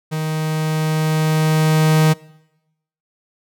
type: tone with level ramp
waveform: 45% pulse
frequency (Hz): 156.5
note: D#3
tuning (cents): +10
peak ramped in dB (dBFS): -20 to -10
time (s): 0.11-2.14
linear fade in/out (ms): 20
effects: noise-tail reverb RT60 0.9 s tail -23 dB re dry